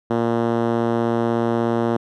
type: tone with band-pass filter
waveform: 5% pulse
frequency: 116.54 Hz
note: A#2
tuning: in tune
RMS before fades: -20 dBFS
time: 0.1-1.97 s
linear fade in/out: 5 ms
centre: 270 Hz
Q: 0.94
effects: none